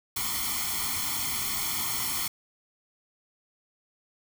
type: noise with comb filter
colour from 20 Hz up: white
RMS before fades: -30 dBFS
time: 0.16-2.28 s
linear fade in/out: 5 ms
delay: 0.92 ms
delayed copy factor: +0.95
effects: none